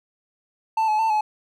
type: tone with pitch steps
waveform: triangle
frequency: 886 / 856 / 891 / 853 Hz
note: A5 / A5 / A5 / G#5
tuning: +12 / -48 / +22 / +46 cents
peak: -16 dBFS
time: 0.77-1.21 s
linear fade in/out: 5 ms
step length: 110 ms
effects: none

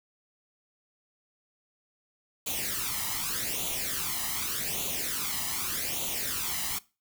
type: noise with flanger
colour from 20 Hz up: white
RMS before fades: -32 dBFS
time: 2.46-6.79 s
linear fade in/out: 10 ms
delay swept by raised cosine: 0.29 to 1.01 ms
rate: 0.84 Hz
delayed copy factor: +0.7
effects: noise-tail reverb RT60 0.3 s tail -21 dB re dry

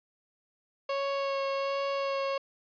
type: tone with vibrato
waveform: 30% pulse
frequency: 551 Hz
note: C#5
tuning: 11 cents flat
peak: -26 dBFS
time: 0.89-2.38 s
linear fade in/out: 5 ms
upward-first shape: sine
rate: 1.3 Hz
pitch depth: 12 cents each way
effects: resampled to 11025 Hz

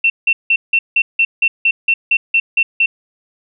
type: tone bursts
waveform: sine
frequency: 2700 Hz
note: E7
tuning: 41 cents sharp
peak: -9 dBFS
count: 13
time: 0.04-2.86 s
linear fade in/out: 5 ms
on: 60 ms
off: 170 ms
effects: none

